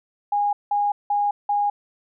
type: tone bursts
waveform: sine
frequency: 820 Hz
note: G#5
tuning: 22 cents flat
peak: -18 dBFS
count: 4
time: 0.32-1.7 s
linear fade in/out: 5 ms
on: 210 ms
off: 180 ms
effects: none